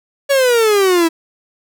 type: exponential sweep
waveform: 45% pulse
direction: down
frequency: 567 to 323 Hz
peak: -10 dBFS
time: 0.29-1.09 s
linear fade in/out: 20 ms
effects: none